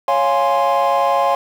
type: chord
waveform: triangle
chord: Db major seventh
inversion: none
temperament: equal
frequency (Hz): 554.4 / 698.5 / 830.6 / 1046.5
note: Db5 / F5 / Ab5 / C6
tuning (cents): 0 / 0 / 0 / 0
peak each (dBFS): -16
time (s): 0.08-1.35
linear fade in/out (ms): 2
effects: tanh soft clip ceiling -6 dBFS + 7-bit